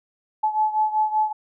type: beating tone pair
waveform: sine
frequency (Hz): 859 / 864.2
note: A5 / A5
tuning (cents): -42 / -31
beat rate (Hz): 5.2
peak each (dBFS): -20 / -24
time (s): 0.43-1.33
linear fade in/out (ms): 10
effects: none